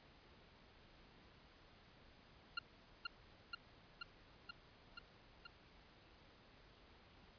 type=tone with echo; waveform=20% pulse; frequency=1396.9 Hz; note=F6; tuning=in tune; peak=-33 dBFS; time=2.57-2.59 s; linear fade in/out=5 ms; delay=480 ms; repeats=6; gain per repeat=-2 dB; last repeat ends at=5.47 s; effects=pink hiss -65 dBFS RMS until 7.38 s + resampled to 11025 Hz